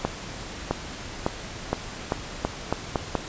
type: accelerating click train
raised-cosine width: 1 ms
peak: -8 dBFS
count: 9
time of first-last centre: 0.05-3.153 s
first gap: 660 ms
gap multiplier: 0.84
effects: pink hiss -37 dBFS RMS until 3.28 s + resampled to 16000 Hz